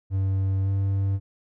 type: tone with pitch glide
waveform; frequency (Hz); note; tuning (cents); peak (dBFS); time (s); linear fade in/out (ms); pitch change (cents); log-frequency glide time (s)
triangle; 96.3 to 97.81; G2 to G2; -30 to -3; -19; 0.1-1.2; 50; +27; 0.63-0.69
effects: none